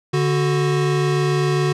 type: tone pair together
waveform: square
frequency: 145.78 / 370 Hz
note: D3 / F#4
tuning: -12 / 0 cents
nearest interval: octave + major third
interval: 1612 cents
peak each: -19 / -21 dBFS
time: 0.13-1.73 s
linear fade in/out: 10 ms
effects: low-pass 7000 Hz 12 dB/octave